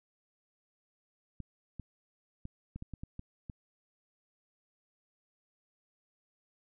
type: clicks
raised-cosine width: 5 ms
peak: -29 dBFS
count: 9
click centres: 1.403 / 1.797 / 2.454 / 2.76 / 2.824 / 2.937 / 3.035 / 3.194 / 3.498 s
effects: none